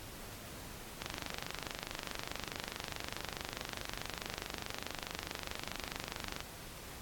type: click train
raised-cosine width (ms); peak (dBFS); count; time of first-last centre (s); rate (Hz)
0.2; -20; 134; 1.02-6.405; 24.7
effects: pink hiss -49 dBFS RMS until 7.01 s + AAC 64 kbps